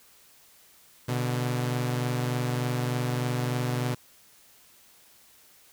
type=tone pair together; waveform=sawtooth; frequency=123.4 / 146.75 Hz; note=B2 / D3; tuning=-1 / -1 cents; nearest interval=minor third; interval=300 cents; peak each=-23 / -29 dBFS; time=1.08-3.95 s; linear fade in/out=10 ms; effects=white hiss -57 dBFS RMS until 5.72 s